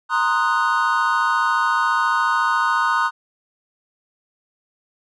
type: chord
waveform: triangle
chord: C half-diminished seventh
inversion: third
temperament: equal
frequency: 932.3 / 1046.5 / 1244.5 / 1480 Hz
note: Bb5 / C6 / Eb6 / Gb6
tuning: 0 / 0 / 0 / 0 cents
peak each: -21 / -21 / -19 / -20 dBFS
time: 0.09-3.11 s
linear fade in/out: 50 ms
effects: resampled to 24000 Hz